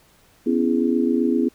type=chord; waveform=sine; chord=C# minor seventh; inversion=third; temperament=just; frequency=249.5 / 277.2 / 332.6 / 415.8 Hz; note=B3 / C#4 / E4 / G#4; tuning=+18 / 0 / +16 / +2 cents; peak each=-20 / -24 / -22 / -25 dBFS; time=0.46-1.49 s; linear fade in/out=10 ms; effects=pink hiss -56 dBFS RMS until 1.54 s